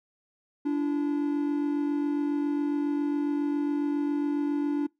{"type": "tone pair together", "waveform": "triangle", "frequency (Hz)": [290, 337.3], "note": ["D4", "E4"], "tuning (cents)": [-22, 40], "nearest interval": "minor third", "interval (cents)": 262, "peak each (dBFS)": [-23, -31], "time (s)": [0.65, 4.87], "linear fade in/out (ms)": 10, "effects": ["noise-tail reverb RT60 0.2 s tail -25 dB re dry"]}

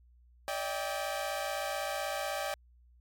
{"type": "tone cluster", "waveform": "sawtooth", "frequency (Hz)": [580, 636, 789], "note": ["D5", "D#5", "G5"], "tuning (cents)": [-22, 38, 11], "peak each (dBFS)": [-33, -35, -33], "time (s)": [0.48, 2.54], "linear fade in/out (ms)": 0, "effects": ["added 60 Hz sine -58 dBFS peak until 3 s", "MP3 96 kbps"]}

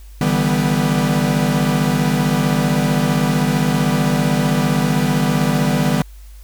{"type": "chord", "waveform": "45% pulse", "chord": "E minor seventh", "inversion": "third", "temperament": "equal with one note detuned", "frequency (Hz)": [146.83, 162.36, 196, 246.9], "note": ["D3", "E3", "G3", "B3"], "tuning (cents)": [0, -26, 0, 0], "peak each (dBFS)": -20, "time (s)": [0.21, 6.02], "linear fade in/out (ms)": 2, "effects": ["added 50 Hz sine -35 dBFS peak until 6.43 s", "white hiss -51 dBFS RMS until 6.43 s"]}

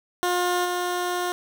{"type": "tone with level steps", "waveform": "15% pulse", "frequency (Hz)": 356.5, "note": "F4", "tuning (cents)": 36, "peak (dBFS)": [-15, -18], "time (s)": [0.23, 1.32], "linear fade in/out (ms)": 0, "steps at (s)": 0.64, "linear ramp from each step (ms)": 20, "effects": []}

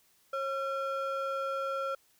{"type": "ring-modulated tone", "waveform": "triangle", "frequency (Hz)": 952, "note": "A#5", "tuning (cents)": 36, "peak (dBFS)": -26, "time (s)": [0.33, 1.95], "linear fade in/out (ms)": 5, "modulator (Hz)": 409, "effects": ["white hiss -67 dBFS RMS until 2.19 s"]}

